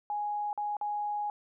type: tone with dropouts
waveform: sine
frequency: 830.6 Hz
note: G#5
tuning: in tune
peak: -30 dBFS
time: 0.1-1.3 s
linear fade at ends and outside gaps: 1 ms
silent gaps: 0.53-0.576 / 0.768-0.812 s
effects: none